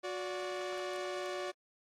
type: tone pair together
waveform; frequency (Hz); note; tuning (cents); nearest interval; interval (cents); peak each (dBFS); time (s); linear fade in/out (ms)
sawtooth; 364.5 / 578.6; F#4 / D5; -26 / -26; minor sixth; 800; -35 / -36; 0.03-1.52; 20
effects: low-pass 6000 Hz 12 dB/octave + AAC 64 kbps